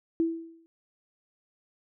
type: tone with exponential decay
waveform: sine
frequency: 329.6 Hz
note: E4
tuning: in tune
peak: -20 dBFS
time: 0.2-0.66 s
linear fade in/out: 0 ms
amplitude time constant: 100 ms
effects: none